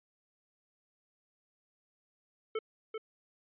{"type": "tone with echo", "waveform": "square", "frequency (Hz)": 440, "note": "A4", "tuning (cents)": 0, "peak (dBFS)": -32, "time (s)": [2.55, 2.59], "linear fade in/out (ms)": 5, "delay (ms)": 390, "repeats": 1, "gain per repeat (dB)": -5, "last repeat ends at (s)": 2.98, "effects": ["resampled to 8000 Hz"]}